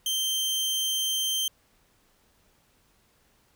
sawtooth tone, 3136 Hz, G7, in tune, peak -22 dBFS, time 0.06-1.48 s, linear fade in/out 2 ms, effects pink hiss -65 dBFS RMS until 3.55 s

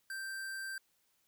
square tone, 1568 Hz, G6, in tune, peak -40 dBFS, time 0.1-0.78 s, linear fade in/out 2 ms, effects white hiss -75 dBFS RMS until 1.27 s

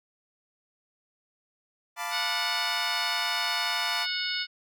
25% pulse chord, B half-diminished seventh, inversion second, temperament equal, 698.5 / 880 / 987.8 / 1174.7 Hz, F5 / A5 / B5 / D6, 0 / 0 / 0 / 0 cents, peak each -33 dBFS, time 1.96-4.07 s, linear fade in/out 50 ms
harmonic tone, 733 Hz, F#5, 16 cents flat, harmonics 2 / 3 / 4 / 5 / 6 / 7, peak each -35 / -35 / -35 / -35 / -35 / -35 dBFS, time 2.1-4.47 s, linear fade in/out 50 ms
effects none

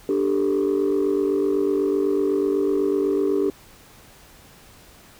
sine chord, D suspended fourth, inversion none, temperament equal, 293.7 / 392 / 440 Hz, D4 / G4 / A4, 0 / 0 / 0 cents, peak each -22 / -19 / -24 dBFS, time 0.09-3.5 s, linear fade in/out 2 ms, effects tanh soft clip ceiling -14 dBFS + pink hiss -49 dBFS RMS until 5.19 s

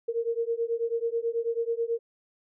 sine beating tone pair, 458.9 / 468.1 Hz, A#4 / A#4, -27 / +7 cents, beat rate 9.2 Hz, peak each -29 dBFS, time 0.08-1.99 s, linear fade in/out 10 ms, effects none

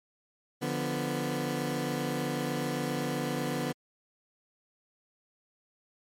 20% pulse chord, B diminished, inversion first, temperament equal, 146.83 / 174.61 / 246.9 Hz, D3 / F3 / B3, 0 / 0 / 0 cents, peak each -29 / -32 / -28 dBFS, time 0.61-3.73 s, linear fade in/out 20 ms, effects MP3 64 kbps

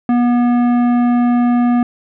sine tone with tanh clipping, 242.1 Hz, B3, 34 cents flat, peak -12 dBFS, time 0.09-1.83 s, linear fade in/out 2 ms, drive 13 dB, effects none

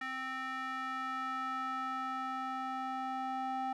square tone with band-pass filter sweep, 261.6 Hz, C4, in tune, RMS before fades -38 dBFS, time 0.01-3.73 s, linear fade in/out 5 ms, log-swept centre 1700 to 900 Hz, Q 3.2, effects none

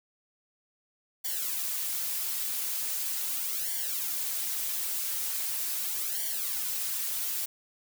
blue noise with flanger, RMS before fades -32 dBFS, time 1.24-7.46 s, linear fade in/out 10 ms, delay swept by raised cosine 0.77 to 6.67 ms, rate 0.4 Hz, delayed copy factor -1, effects none

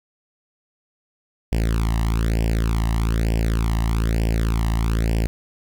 sawtooth tone with flanger, 55.8 Hz, A1, 25 cents sharp, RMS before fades -20 dBFS, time 1.52-5.27 s, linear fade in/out 0 ms, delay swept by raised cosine 0.38 to 1.04 ms, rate 1.1 Hz, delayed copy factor +0.95, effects none

